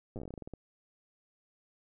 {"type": "slowing click train", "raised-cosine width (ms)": 2, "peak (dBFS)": -29, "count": 15, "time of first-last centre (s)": [0.16, 0.537], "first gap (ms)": 8, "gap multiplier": 1.17, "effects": []}